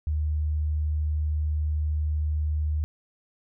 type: tone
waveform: sine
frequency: 76.1 Hz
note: D#2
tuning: 38 cents flat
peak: -23 dBFS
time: 0.07-2.84 s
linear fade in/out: 0 ms
effects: none